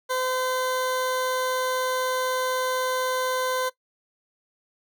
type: tone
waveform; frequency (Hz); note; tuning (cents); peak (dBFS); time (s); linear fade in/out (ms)
20% pulse; 512; C5; -38; -19; 0.09-3.7; 20
effects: noise-tail reverb RT60 0.1 s tail -18 dB re dry